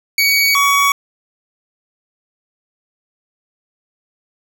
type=tone pair in turn; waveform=25% pulse; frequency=2253 / 1126.5 Hz; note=C#7 / C#6; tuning=+28 / +28 cents; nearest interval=octave; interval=1200 cents; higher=first; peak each=-7 dBFS; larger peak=neither; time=0.18-0.55 / 0.55-0.92 s; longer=neither; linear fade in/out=2 ms; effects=none